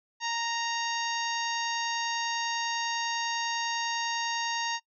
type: harmonic tone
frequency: 930 Hz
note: A#5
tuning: 4 cents flat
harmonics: 1 / 2 / 3 / 4 / 5 / 6 / 7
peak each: -32 / -35 / -37 / -38 / -39 / -40 / -40 dBFS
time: 0.2-4.8 s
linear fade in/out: 50 ms
effects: noise-tail reverb RT60 0.1 s tail -24 dB re dry